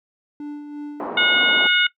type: tone with tremolo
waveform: triangle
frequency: 293.7 Hz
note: D4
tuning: in tune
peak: -25 dBFS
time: 0.4-1.07 s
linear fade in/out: 2 ms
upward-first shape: sine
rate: 2.9 Hz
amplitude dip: 45%
type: band-pass noise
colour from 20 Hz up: white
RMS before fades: -29 dBFS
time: 1-1.67 s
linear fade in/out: 0 ms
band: 220 to 1000 Hz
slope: 24 dB/octave
type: harmonic tone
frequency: 725 Hz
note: F#5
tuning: 35 cents flat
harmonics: 2 / 3 / 4 / 5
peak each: -18 / -20 / -21 / -22 dBFS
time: 1.17-1.87 s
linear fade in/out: 5 ms
effects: noise-tail reverb RT60 0.1 s tail -18 dB re dry